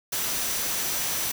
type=tone in noise; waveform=sine; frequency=5910 Hz; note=F#8; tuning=3 cents flat; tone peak=-36 dBFS; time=0.12-1.32 s; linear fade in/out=10 ms; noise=white; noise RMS=-28 dBFS; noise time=0.12-1.32 s; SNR=-11 dB; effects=none